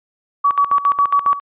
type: tone with tremolo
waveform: sine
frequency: 1137 Hz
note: C#6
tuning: 44 cents sharp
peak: -10 dBFS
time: 0.44-1.4 s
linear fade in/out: 10 ms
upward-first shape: square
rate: 7.3 Hz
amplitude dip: 80%
effects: resampled to 8000 Hz